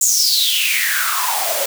white noise with high-pass filter sweep, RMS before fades -17 dBFS, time 0.01-1.66 s, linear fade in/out 5 ms, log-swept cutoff 7300 to 510 Hz, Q 9, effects none

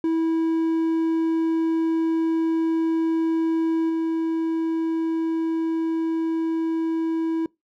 triangle tone with level steps, 325.9 Hz, E4, 20 cents flat, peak -17 / -19 dBFS, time 0.04-7.46 s, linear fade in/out 2 ms, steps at 3.89 s, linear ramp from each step 10 ms, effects noise-tail reverb RT60 0.2 s tail -24 dB re dry

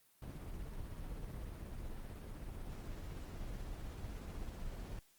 brown noise with tremolo, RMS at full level -44 dBFS, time 0.22-4.99 s, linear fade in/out 2 ms, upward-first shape sine, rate 16 Hz, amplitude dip 25%, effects white hiss -70 dBFS RMS until 5.18 s + Opus 32 kbps

